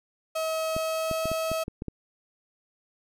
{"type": "tone with pitch glide", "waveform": "35% pulse", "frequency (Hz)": [640, 644.8], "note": ["D#5", "E5"], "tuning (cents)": [49, -38], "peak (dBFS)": -25, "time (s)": [0.35, 1.64], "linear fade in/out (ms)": 10, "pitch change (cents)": 13, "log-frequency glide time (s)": [0.72, 1.27]}
{"type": "clicks", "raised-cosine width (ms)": 3, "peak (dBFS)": -20, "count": 8, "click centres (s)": [0.765, 1.113, 1.256, 1.316, 1.516, 1.681, 1.821, 1.883]}
{"effects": []}